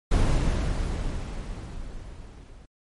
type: noise with level ramp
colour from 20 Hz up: brown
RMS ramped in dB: -19 to -46 dBFS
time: 0.11-2.66 s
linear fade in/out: 10 ms
effects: MP3 48 kbps